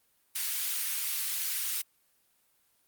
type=high-pass noise; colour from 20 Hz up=white; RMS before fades=-32 dBFS; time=0.35-1.82 s; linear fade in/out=10 ms; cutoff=2000 Hz; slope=12 dB/octave; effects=white hiss -70 dBFS RMS until 2.87 s + Opus 32 kbps